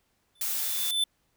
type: tone with exponential growth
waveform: square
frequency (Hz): 3520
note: A7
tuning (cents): 0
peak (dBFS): -22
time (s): 0.35-1.04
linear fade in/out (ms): 5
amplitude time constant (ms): 150
type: noise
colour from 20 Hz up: blue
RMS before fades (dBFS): -30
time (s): 0.41-0.91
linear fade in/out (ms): 2
effects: pink hiss -72 dBFS RMS until 1.36 s